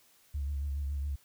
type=tone with vibrato; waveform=sine; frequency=70.8 Hz; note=C#2; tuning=37 cents sharp; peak=-30 dBFS; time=0.34-1.16 s; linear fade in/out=10 ms; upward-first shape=sine; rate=7.2 Hz; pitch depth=51 cents each way; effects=tanh soft clip ceiling -27 dBFS + white hiss -64 dBFS RMS until 1.24 s